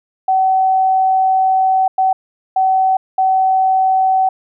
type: tone bursts at uneven times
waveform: sine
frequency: 759 Hz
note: F#5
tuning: 44 cents sharp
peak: -10 dBFS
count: 4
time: 0.28-1.88 / 1.98-2.13 / 2.56-2.97 / 3.18-4.29 s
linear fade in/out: 5 ms
effects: none